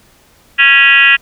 sine tone with frequency modulation, 2217 Hz, C#7, in tune, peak -4 dBFS, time 0.58-1.17 s, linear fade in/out 20 ms, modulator 280 Hz, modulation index 2.5, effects pink hiss -48 dBFS RMS until 1.21 s

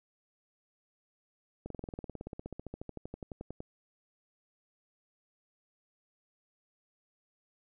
slowing click train, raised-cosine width 2 ms, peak -27 dBFS, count 30, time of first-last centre 1.66-3.604 s, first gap 43 ms, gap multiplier 1.03, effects none

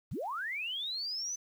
sine linear sweep, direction up, 61.1 to 6150 Hz, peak -34 dBFS, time 0.11-1.36 s, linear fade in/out 10 ms, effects 10-bit

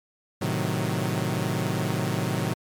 sawtooth chord, A diminished seventh, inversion none, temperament equal, 110 / 130.81 / 155.56 / 185 Hz, A2 / C3 / Eb3 / Gb3, 0 / 0 / 0 / 0 cents, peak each -26 dBFS, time 0.41-2.54 s, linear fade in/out 10 ms, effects MP3 96 kbps

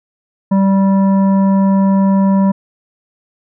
sine tone with frequency modulation, 194.3 Hz, G3, 15 cents flat, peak -8 dBFS, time 0.51-2.52 s, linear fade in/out 10 ms, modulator 779 Hz, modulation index 0.44, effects none

